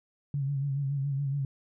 sine tone with vibrato, 139.2 Hz, C#3, 8 cents sharp, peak -27 dBFS, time 0.34-1.45 s, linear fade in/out 2 ms, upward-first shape sine, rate 7.1 Hz, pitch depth 55 cents each way, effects none

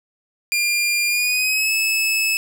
sawtooth tone with pitch glide, 2400 to 2602 Hz, D7 to E7, +37 to -23 cents, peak -14 dBFS, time 0.52-2.37 s, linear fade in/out 0 ms, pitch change +140 cents, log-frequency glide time 1.07-1.72 s, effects none

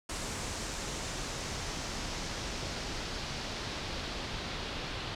pink noise with low-pass filter sweep, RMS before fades -38 dBFS, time 0.09-5.15 s, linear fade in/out 5 ms, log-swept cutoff 7700 to 3900 Hz, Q 1.6, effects none

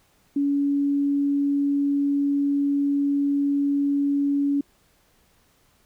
sine tone, 282.9 Hz, C#4, 35 cents sharp, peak -19 dBFS, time 0.36-4.61 s, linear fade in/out 5 ms, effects pink hiss -62 dBFS RMS until 5.85 s

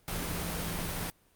sine tone in noise, 171.1 Hz, F3, 35 cents flat, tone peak -40 dBFS, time 0.08-1.1 s, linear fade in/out 0 ms, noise pink, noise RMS -35 dBFS, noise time 0.08-1.1 s, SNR -8 dB, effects pink hiss -66 dBFS RMS until 1.35 s + Opus 32 kbps

